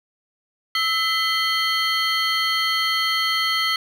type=tone cluster; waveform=triangle; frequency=1306 / 2024 / 3140 / 4333 Hz; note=E6 / B6 / G7 / C#8; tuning=-17 / +42 / +2 / -40 cents; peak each=-23 dBFS; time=0.75-3.76 s; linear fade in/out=2 ms; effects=none